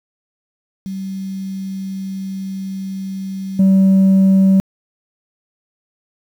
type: tone with level steps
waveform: sine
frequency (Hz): 192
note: G3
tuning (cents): -36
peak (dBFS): -22 / -5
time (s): 0.86-4.6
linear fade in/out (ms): 0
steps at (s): 3.59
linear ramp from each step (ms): 5
effects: tanh soft clip ceiling -7 dBFS + 7-bit